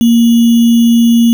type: tone with sample-and-hold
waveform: sine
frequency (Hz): 233.1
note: A#3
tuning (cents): 0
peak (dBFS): -4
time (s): 0.01-1.33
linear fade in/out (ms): 0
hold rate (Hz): 3150
effects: none